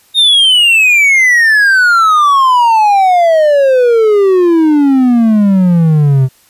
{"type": "exponential sweep", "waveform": "triangle", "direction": "down", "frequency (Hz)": [3729, 127.8], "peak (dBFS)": -3, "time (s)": [0.14, 6.29], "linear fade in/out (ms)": 50, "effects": ["white hiss -48 dBFS RMS until 6.49 s", "resampled to 32000 Hz"]}